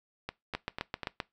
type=two click trains; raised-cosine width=0.3 ms; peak=-19 / -16 dBFS; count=4 / 6; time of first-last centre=0.29-1.033 / 0.55-1.202 s; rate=4.04 / 7.67 Hz; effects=noise-tail reverb RT60 0.2 s tail -21 dB re dry